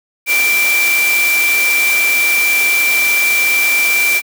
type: tone in noise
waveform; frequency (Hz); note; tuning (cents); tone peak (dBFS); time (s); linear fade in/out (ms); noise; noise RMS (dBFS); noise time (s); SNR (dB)
sine; 2349; D7; 0; -11; 0.26-4.22; 50; white; -19; 0.26-4.22; +5
effects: high-pass 300 Hz 12 dB/octave